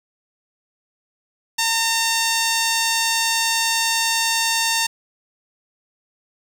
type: tone with notch filter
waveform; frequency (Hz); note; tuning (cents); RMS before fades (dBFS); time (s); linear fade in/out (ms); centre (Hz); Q
5% pulse; 910; A#5; -42; -20; 1.58-4.87; 10; 11000; 1.4
effects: 7-bit